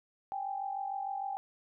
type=tone pair together; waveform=sine; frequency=784 / 830.6 Hz; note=G5 / G#5; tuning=0 / 0 cents; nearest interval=minor second; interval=100 cents; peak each=-35 / -40 dBFS; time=0.32-1.37 s; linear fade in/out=0 ms; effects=none